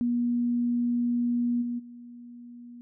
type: tone with level steps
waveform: sine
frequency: 240.4 Hz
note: B3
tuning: 46 cents flat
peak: -23 / -28 / -42 dBFS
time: 0.01-2.81 s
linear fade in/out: 0 ms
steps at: 1.61 / 1.78 s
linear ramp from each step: 20 ms
effects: none